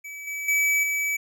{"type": "tone with level steps", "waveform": "square", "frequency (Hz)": 2292, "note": "D7", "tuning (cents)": -43, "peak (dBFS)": [-36, -30, -20, -24], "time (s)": [0.04, 1.17], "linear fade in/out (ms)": 10, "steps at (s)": [0.27, 0.48, 0.83], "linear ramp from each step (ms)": 5, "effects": []}